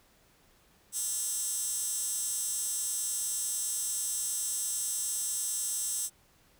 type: tone with high-pass filter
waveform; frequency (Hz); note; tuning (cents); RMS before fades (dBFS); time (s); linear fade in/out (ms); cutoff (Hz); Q
15% pulse; 349.2; F4; 0; -33; 0.92-6.1; 50; 7900; 3
effects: pink hiss -64 dBFS RMS until 6.59 s